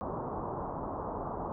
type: low-pass noise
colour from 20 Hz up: white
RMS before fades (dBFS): -37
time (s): 0.01-1.52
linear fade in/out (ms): 0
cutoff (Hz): 1100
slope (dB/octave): 48
effects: none

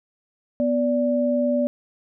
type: tone pair together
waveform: sine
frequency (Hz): 246.9 / 582.7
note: B3 / D5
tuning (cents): 0 / -14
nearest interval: octave + minor third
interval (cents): 1486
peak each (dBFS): -21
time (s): 0.6-1.67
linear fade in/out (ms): 0
effects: none

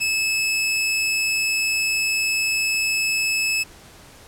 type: tone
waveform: sawtooth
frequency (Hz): 2600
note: E7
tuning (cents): -24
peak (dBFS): -16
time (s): 0-3.64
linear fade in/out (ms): 20
effects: pink hiss -46 dBFS RMS until 4.27 s + low-pass 12000 Hz 12 dB/octave

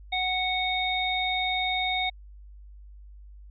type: harmonic tone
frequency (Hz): 740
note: F#5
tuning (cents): 0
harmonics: 1 / 3 / 5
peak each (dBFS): -29 / -29 / -29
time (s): 0.12-2.1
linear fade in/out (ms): 10
effects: added 50 Hz sine -44 dBFS peak until 3.5 s

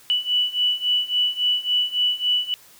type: beating tone pair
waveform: sine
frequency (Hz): 2960 / 2963.6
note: F#7 / F#7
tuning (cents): 0 / +2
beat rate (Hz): 3.6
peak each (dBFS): -23 / -21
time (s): 0.1-2.54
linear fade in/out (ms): 0
effects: white hiss -50 dBFS RMS until 2.79 s

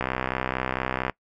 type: click train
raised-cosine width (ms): 0.5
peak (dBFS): -10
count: 71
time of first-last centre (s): 0.01-1.097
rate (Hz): 64.4
effects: noise-tail reverb RT60 0.1 s tail -22 dB re dry

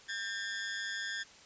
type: ring-modulated tone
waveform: sawtooth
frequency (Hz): 1700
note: G#6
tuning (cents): +40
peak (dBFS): -29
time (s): 0.08-1.24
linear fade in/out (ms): 20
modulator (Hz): 103
effects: white hiss -56 dBFS RMS until 1.45 s + resampled to 16000 Hz

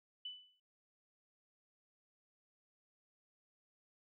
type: tone with exponential decay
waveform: sine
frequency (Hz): 2990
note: F#7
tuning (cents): +17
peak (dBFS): -40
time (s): 0.25-0.6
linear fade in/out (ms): 5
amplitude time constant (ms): 76
effects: none

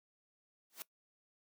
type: noise with exponential growth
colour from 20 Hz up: white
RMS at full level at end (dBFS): -41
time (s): 0.7-0.82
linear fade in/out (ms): 0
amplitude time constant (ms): 26
effects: noise-tail reverb RT60 0.1 s tail -20 dB re dry + high-pass 200 Hz 12 dB/octave

